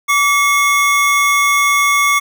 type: tone pair together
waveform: square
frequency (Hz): 1151 / 2173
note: D6 / C#7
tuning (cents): -35 / -35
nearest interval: major seventh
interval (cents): 1100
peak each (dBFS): -14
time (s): 0.08-2.2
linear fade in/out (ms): 20
effects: none